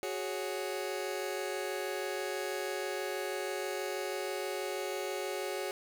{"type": "chord", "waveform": "sawtooth", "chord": "F# suspended second", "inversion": "none", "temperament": "just", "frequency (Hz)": [370, 416.2, 555], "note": ["F#4", "G#4", "C#5"], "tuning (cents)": [0, 4, 2], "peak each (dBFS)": [-34, -35, -35], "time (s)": [0.03, 5.71], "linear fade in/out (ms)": 0, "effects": []}